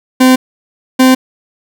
40% pulse tone pair in turn, 257.3 / 258.8 Hz, C4 / C4, -29 / -19 cents, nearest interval unison, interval 10 cents, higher second, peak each -3 dBFS, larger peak neither, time 0.2-0.36 / 0.99-1.15 s, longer neither, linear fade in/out 10 ms, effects none

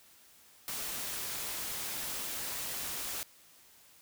white noise, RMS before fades -38 dBFS, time 0.68-3.23 s, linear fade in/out 0 ms, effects white hiss -60 dBFS RMS until 4.01 s

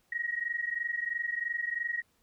sine tone pair together, 1883 / 1906 Hz, A#6 / A#6, +17 / +38 cents, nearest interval unison, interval 21 cents, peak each -33 / -34 dBFS, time 0.12-2.02 s, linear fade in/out 5 ms, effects pink hiss -71 dBFS RMS until 2.22 s

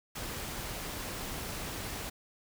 pink noise, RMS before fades -39 dBFS, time 0.15-2.1 s, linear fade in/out 10 ms, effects none

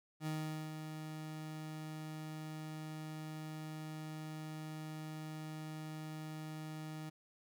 30% pulse tone with ADSR envelope, 155.56 Hz, D#3, in tune, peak -34 dBFS, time 0.2-7.1 s, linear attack 66 ms, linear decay 440 ms, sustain -7 dB, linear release 12 ms, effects none

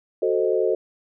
sine chord, F# diminished seventh, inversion none, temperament equal, 370 / 440 / 523.3 / 622.3 Hz, F#4 / A4 / C5 / Eb5, 0 / 0 / 0 / 0 cents, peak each -23 / -22 / -25 / -27 dBFS, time 0.22-0.75 s, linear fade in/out 5 ms, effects none

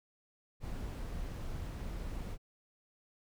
brown noise, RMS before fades -40 dBFS, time 0.6-2.38 s, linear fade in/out 50 ms, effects none

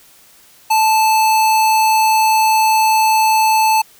square tone, 875 Hz, A5, 10 cents flat, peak -11 dBFS, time 0.7-3.82 s, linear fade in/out 10 ms, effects white hiss -47 dBFS RMS until 3.99 s

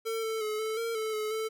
square tone with pitch steps, 449.8 / 443.7 / 428 / 438 / 459.6 / 437.3 / 429 / 440.1 Hz, A4 / A4 / A4 / A4 / A#4 / A4 / A4 / A4, +38 / +14 / -48 / -8 / -25 / -11 / -44 / 0 cents, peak -31 dBFS, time 0.05-1.49 s, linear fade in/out 20 ms, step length 180 ms, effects none

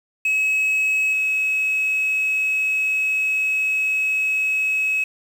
sine tone with level steps, 2566 Hz, E7, 47 cents flat, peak -14 / -16 dBFS, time 0.25-5.04 s, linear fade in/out 5 ms, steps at 1.13 s, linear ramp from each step 2 ms, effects tanh soft clip ceiling -16 dBFS + 7-bit

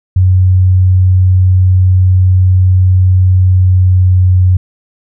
sine tone with pitch glide, 92.5 to 91.7 Hz, F#2 to F#2, 0 to -15 cents, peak -4 dBFS, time 0.16-4.57 s, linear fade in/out 5 ms, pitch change -15 cents, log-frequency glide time 3.36-4.35 s, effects none

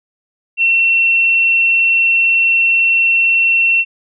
sine tone, 2711 Hz, E7, 48 cents sharp, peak -9 dBFS, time 0.57-3.85 s, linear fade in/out 50 ms, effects none

